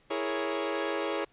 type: chord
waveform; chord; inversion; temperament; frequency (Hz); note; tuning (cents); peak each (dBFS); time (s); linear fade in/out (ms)
sawtooth; A# half-diminished seventh; second; equal; 329.6 / 415.3 / 466.2 / 554.4; E4 / G#4 / A#4 / C#5; 0 / 0 / 0 / 0; -31 / -30 / -34 / -30; 0.1-1.25; 10
effects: pink hiss -64 dBFS RMS until 1.32 s + resampled to 8000 Hz